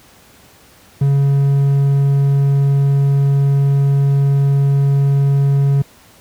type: tone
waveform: triangle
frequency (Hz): 139.4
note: C#3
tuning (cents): +10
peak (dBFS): -8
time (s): 1.01-5.82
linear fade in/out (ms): 5
effects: pink hiss -46 dBFS RMS until 6.2 s + high-pass 60 Hz 12 dB/octave